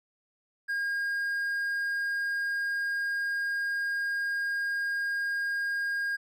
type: tone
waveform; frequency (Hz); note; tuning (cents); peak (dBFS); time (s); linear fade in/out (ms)
triangle; 1622; G#6; -41; -26; 0.68-6.17; 20
effects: none